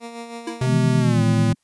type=tone with tremolo; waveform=15% pulse; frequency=233.5 Hz; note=A#3; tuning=3 cents sharp; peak=-24 dBFS; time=0-0.69 s; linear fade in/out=50 ms; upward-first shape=sine; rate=6.3 Hz; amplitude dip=50%
type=tone with exponential decay; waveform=square; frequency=329.6 Hz; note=E4; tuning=in tune; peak=-24 dBFS; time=0.47-0.65 s; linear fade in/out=5 ms; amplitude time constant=38 ms
type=tone with pitch glide; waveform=square; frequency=128.6 to 113.25 Hz; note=C3 to A#2; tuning=-30 to -50 cents; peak=-19 dBFS; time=0.61-1.53 s; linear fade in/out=5 ms; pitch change=-220 cents; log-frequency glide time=0.99-1.22 s
type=chord; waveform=sine; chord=E major seventh; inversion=third; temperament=equal; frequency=155.56 / 164.81 / 207.7 / 246.9 Hz; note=D#3 / E3 / G#3 / B3; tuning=0 / 0 / 0 / 0 cents; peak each=-23 dBFS; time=0.65-1.55 s; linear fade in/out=50 ms
effects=white hiss -69 dBFS RMS until 1.63 s + resampled to 24000 Hz